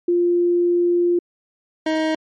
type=tone pair in turn; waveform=sine / 25% pulse; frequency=349.2 / 315.3 Hz; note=F4 / D#4; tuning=0 / +23 cents; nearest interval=major second; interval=177 cents; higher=first; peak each=-14 dBFS; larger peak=neither; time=0.08-1.19 / 1.86-2.15 s; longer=first; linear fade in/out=5 ms; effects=low-pass 4000 Hz 12 dB/octave + MP3 48 kbps